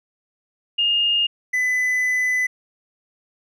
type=tone pair in turn; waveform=sine / triangle; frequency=2834 / 2004 Hz; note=F7 / B6; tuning=+25 / +25 cents; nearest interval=tritone; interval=600 cents; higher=first; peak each=-16 dBFS; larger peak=neither; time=0.78-1.27 / 1.53-2.47 s; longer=second; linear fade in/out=10 ms; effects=none